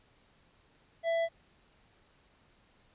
triangle tone with tanh clipping, 665 Hz, E5, 15 cents sharp, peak -29 dBFS, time 1.03-1.29 s, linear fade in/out 50 ms, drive 15 dB, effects pink hiss -66 dBFS RMS until 2.94 s + resampled to 8000 Hz

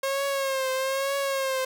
sawtooth tone with vibrato, 539 Hz, C#5, 49 cents flat, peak -21 dBFS, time 0.03-1.65 s, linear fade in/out 5 ms, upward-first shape triangle, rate 1.1 Hz, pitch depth 62 cents each way, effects none

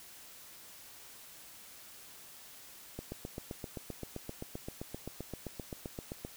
click train, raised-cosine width 2 ms, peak -26 dBFS, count 26, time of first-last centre 2.99-6.249 s, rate 7.67 Hz, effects white hiss -53 dBFS RMS until 6.36 s

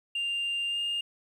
sine tone with pitch glide, 2794 to 2820 Hz, F7 to F7, 0 to +16 cents, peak -26 dBFS, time 0.15-1.01 s, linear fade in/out 5 ms, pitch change +16 cents, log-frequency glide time 0.68-0.79 s, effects tanh soft clip ceiling -26 dBFS + 10-bit

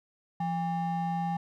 triangle ring-modulated tone, 490 Hz, B4, 14 cents flat, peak -23 dBFS, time 0.4-1.37 s, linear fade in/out 5 ms, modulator 318 Hz, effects none

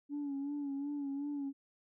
sine tone with vibrato, 283.4 Hz, C#4, 38 cents sharp, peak -34 dBFS, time 0.09-1.53 s, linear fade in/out 50 ms, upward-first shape sine, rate 2.7 Hz, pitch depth 50 cents each way, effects tanh soft clip ceiling -33 dBFS

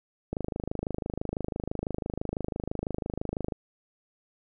click train, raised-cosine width 2 ms, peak -17 dBFS, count 84, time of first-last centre 0.33-3.522 s, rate 26 Hz, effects none

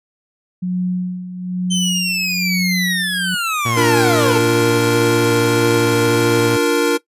sine tone with tremolo, 181.4 Hz, F#3, 34 cents flat, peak -15 dBFS, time 0.62-3.35 s, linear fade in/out 10 ms, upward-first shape sine, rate 1.1 Hz, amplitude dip 70%
25% pulse linear sweep, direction down, 3103 to 415.8 Hz, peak -14 dBFS, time 1.7-4.39 s, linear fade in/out 20 ms
sawtooth tone with vibrato, 115.8 Hz, A#2, 11 cents flat, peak -15 dBFS, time 3.65-6.57 s, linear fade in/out 10 ms, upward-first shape square, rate 13 Hz, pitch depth 36 cents each way
square chord, Bb major, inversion first, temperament equal, 293.7 / 349.2 / 466.2 Hz, D4 / F4 / Bb4, 0 / 0 / 0 cents, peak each -19 / -20 / -16 dBFS, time 3.76-6.98 s, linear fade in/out 20 ms
effects noise-tail reverb RT60 0.1 s tail -18 dB re dry + resampled to 32000 Hz

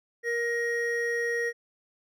triangle tone pair together, 470.6 / 1881 Hz, A#4 / A#6, +16 / +15 cents, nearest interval 2 octaves, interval 2399 cents, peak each -27 dBFS, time 0.23-1.53 s, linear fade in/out 50 ms, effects none

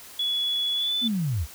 sine tone with pitch glide, 3394 to 3502 Hz, G#7 to A7, +37 to -9 cents, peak -23 dBFS, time 0.19-1.08 s, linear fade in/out 5 ms, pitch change +54 cents, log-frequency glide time 0.73-0.94 s
sine linear sweep, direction down, 251.3 to 61.74 Hz, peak -23 dBFS, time 1.01-1.47 s, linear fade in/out 50 ms
effects white hiss -45 dBFS RMS until 1.54 s

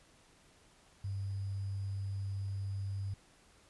sine tone with sample-and-hold, 98.2 Hz, G2, 4 cents sharp, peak -35 dBFS, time 1.04-3.14 s, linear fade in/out 5 ms, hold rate 4900 Hz, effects pink hiss -64 dBFS RMS until 3.69 s + resampled to 24000 Hz

